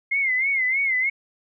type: tone with vibrato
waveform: sine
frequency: 2114 Hz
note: C7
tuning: 17 cents sharp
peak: -19 dBFS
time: 0.11-1.1 s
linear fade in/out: 10 ms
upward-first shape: sine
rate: 3.2 Hz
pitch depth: 97 cents each way
effects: none